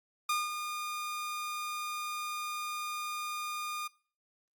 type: tone with ADSR envelope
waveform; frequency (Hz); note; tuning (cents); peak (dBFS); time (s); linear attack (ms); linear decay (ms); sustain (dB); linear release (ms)
sawtooth; 1216; D#6; -40; -24; 0.29-3.88; 5; 190; -8; 13
effects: noise-tail reverb RT60 0.4 s tail -21 dB re dry + Opus 48 kbps